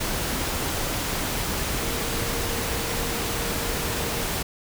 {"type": "tone in noise", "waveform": "sine", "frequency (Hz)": 466.2, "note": "A#4", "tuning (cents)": 0, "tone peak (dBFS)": -36, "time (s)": [1.79, 4.24], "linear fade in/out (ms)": 10, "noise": "pink", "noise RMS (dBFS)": -27, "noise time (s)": [0, 4.43], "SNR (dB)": -12, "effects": []}